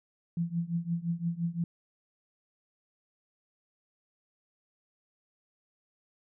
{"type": "tone with tremolo", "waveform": "sine", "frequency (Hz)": 169.6, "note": "E3", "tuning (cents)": 50, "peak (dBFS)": -25, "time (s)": [0.37, 1.64], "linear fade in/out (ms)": 2, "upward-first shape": "triangle", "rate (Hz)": 5.8, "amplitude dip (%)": 95, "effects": []}